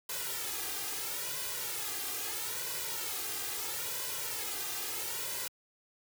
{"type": "noise with flanger", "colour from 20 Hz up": "white", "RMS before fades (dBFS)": -37, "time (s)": [0.09, 5.48], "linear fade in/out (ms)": 5, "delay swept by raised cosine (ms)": [2, 2.51], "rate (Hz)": 0.76, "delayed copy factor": 0.95, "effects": ["high-pass 100 Hz 12 dB/octave"]}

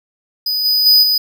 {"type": "tone with level steps", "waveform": "square", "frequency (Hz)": 4978, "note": "D#8", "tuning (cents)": 0, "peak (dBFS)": [-16, -12, -7, -12], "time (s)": [0.46, 1.18], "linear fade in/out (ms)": 5, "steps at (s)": [0.64, 0.85, 1.02], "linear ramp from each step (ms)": 20, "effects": []}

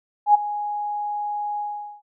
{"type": "tone with ADSR envelope", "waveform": "sine", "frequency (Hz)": 830, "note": "G#5", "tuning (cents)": -1, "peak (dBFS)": -8, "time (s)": [0.26, 2.02], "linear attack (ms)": 85, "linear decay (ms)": 13, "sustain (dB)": -16, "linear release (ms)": 430, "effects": []}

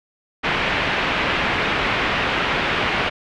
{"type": "low-pass noise", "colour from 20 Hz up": "white", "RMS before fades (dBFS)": -21, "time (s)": [0.43, 3.1], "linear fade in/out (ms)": 20, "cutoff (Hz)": 2800, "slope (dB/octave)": 24, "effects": []}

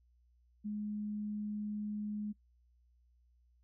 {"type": "tone", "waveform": "sine", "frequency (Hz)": 209.5, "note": "G#3", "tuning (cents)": 15, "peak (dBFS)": -36, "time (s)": [0.64, 2.33], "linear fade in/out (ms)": 20, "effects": ["noise-tail reverb RT60 0.1 s tail -23 dB re dry", "added 60 Hz sine -66 dBFS peak until 3.63 s"]}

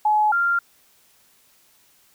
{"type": "tone pair in turn", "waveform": "sine", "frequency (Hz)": [849, 1390.5], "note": ["G#5", "F6"], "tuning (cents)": [38, -8], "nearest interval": "major sixth", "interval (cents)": 854, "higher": "second", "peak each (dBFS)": [-15, -17], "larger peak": "first", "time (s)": [[0.05, 0.32], [0.32, 0.59]], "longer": "neither", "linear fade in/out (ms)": 5, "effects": ["white hiss -58 dBFS RMS until 2.14 s"]}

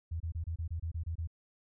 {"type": "tone bursts", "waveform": "sine", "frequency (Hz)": 82.41, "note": "E2", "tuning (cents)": 0, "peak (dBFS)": -33, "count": 10, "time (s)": [0.11, 1.274], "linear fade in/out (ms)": 10, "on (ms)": 93, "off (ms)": 26, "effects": []}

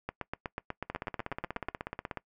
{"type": "two click trains", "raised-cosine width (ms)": 0.5, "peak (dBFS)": [-19, -20], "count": [14, 22], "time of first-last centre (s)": [[0.09, 1.685], [0.9, 2.173]], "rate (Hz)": [8.15, 16.5], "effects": ["noise-tail reverb RT60 0.1 s tail -22 dB re dry"]}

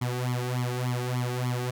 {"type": "tone with flanger", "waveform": "sawtooth", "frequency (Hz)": 124.2, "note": "B2", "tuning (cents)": 10, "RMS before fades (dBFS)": -29, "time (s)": [0.01, 1.71], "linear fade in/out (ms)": 10, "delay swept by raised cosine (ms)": [0.91, 2.61], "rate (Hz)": 3.4, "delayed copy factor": 1, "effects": []}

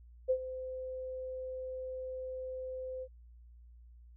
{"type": "tone with ADSR envelope", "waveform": "sine", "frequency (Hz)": 515, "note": "C5", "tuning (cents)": -28, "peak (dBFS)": -24, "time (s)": [0.28, 3.08], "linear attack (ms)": 24, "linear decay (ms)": 71, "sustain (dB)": -14, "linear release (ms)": 57, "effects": ["added 59 Hz sine -53 dBFS peak until 4.16 s"]}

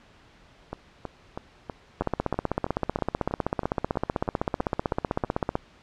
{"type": "two click trains", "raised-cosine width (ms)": 1, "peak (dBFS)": [-10, -18], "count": [57, 15], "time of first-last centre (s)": [[2.01, 5.554], [0.73, 5.246]], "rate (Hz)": [15.8, 3.1], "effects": ["pink hiss -55 dBFS RMS until 5.82 s", "low-pass 4000 Hz 12 dB/octave"]}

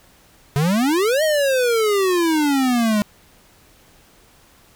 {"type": "exponential two-way sweep", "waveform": "square", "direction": "up then down", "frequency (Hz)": [136.7, 638, 204.2], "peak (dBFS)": -16, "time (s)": [0.56, 3.02], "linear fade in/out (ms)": 0, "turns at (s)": 1.23, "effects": ["pink hiss -52 dBFS RMS until 4.75 s"]}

